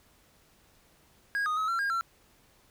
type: tone with pitch steps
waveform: triangle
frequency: 1639 / 1240 / 1280 / 1359 / 1619 / 1352 Hz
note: G#6 / D#6 / D#6 / F6 / G#6 / E6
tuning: -23 / -6 / +49 / -48 / -45 / +43 cents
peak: -25 dBFS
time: 1.35-2.01 s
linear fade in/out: 0 ms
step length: 110 ms
effects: pink hiss -63 dBFS RMS until 2.7 s